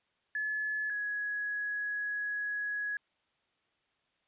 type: tone pair in turn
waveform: sine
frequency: 1714 / 1673.9 Hz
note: A6 / G#6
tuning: -46 / +13 cents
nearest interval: unison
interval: 41 cents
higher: first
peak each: -31 / -32 dBFS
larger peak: first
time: 0.35-0.9 / 0.9-2.97 s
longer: second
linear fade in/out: 2 ms
effects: white hiss -75 dBFS RMS until 4.27 s + resampled to 8000 Hz